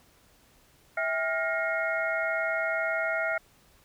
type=tone cluster; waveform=sine; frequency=652 / 804 / 1410 / 1868 / 2162 Hz; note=E5 / G5 / F6 / A#6 / C#7; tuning=-19 / +44 / +16 / +3 / -44 cents; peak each=-30 / -39 / -30 / -35 / -34 dBFS; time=0.97-3.38 s; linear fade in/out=5 ms; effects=pink hiss -61 dBFS RMS until 3.84 s